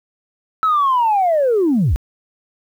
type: linear sweep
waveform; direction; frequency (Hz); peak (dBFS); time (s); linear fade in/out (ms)
sine; down; 1316 to 43.65; -11; 0.63-1.96; 0
effects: tanh soft clip ceiling -9 dBFS + 8-bit